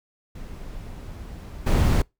brown noise with level steps, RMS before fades -37 / -18 dBFS, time 0.35-2.02 s, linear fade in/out 5 ms, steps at 1.66 s, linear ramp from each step 10 ms, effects noise-tail reverb RT60 0.2 s tail -25 dB re dry

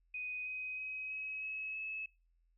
sine tone with pitch steps, 2496 / 2515 / 2534 / 2553 / 2572 / 2591 Hz, D#7 / D#7 / D#7 / D#7 / E7 / E7, +5 / +18 / +31 / +44 / -43 / -30 cents, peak -39 dBFS, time 0.14-2.06 s, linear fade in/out 5 ms, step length 320 ms, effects noise-tail reverb RT60 0.3 s tail -22 dB re dry + added 42 Hz sine -70 dBFS peak until 2.57 s

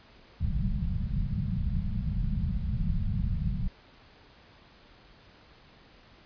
pink low-pass noise, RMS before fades -29 dBFS, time 0.4-3.68 s, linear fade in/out 10 ms, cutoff 210 Hz, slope 96 dB/octave, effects pink hiss -56 dBFS RMS until 6.25 s + resampled to 11025 Hz

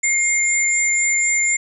sine tone pair together, 2127 / 7202 Hz, C7 / A8, +28 / +39 cents, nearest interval octave + major sixth, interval 2111 cents, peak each -18 dBFS, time 0.03-1.57 s, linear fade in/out 10 ms, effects none

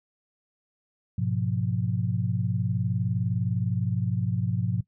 sine chord, F diminished, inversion first, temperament equal with one note detuned, 103.83 / 123.47 / 176.24 Hz, Ab2 / Cb3 / F3, 0 / 0 / +16 cents, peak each -28 / -28 / -29 dBFS, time 1.18-4.81 s, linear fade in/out 5 ms, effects noise-tail reverb RT60 0.1 s tail -18 dB re dry

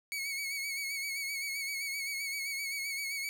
sawtooth tone with vibrato, 2224 Hz, C#7, 5 cents sharp, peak -31 dBFS, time 0.12-3.29 s, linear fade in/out 0 ms, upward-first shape sine, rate 7.7 Hz, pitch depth 49 cents each way, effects none

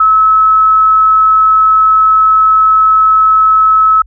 sine tone, 1295 Hz, E6, 31 cents flat, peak -4 dBFS, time 0-4.02 s, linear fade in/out 5 ms, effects added 50 Hz sine -35 dBFS peak until 4.06 s

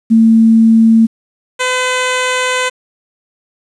sine / 10% pulse tone pair in turn, 225.1 / 507.2 Hz, A3 / B4, +40 / +46 cents, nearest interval octave + major second, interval 1406 cents, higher second, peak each -4 dBFS, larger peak neither, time 0.1-1.07 / 1.59-2.7 s, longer second, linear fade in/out 20 ms, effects resampled to 24000 Hz + 7-bit

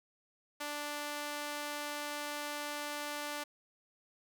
sawtooth tone with high-pass filter, 293.7 Hz, D4, in tune, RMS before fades -40 dBFS, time 0.6-3.44 s, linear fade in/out 10 ms, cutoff 680 Hz, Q 0.6, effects none

